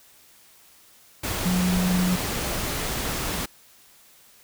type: tone in noise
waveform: sine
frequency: 181.5 Hz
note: F#3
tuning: 33 cents flat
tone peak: -20 dBFS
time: 1.45-2.16 s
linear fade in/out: 10 ms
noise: pink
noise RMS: -28 dBFS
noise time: 1.23-3.46 s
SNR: +5 dB
effects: white hiss -54 dBFS RMS until 4.43 s